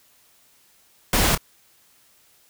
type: noise with echo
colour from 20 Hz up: pink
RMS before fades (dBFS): -19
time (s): 1.13-1.35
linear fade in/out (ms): 2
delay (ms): 27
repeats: 1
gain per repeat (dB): -11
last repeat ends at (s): 1.377
effects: white hiss -58 dBFS RMS until 2.49 s